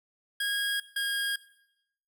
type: tone pair in turn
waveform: 25% pulse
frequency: 1639 / 1628.6 Hz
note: G#6 / G#6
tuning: -23 / -34 cents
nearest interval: unison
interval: 11 cents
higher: first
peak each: -24 dBFS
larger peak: neither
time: 0.4-0.8 / 0.96-1.36 s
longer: neither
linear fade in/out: 5 ms
effects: noise-tail reverb RT60 0.8 s tail -18 dB re dry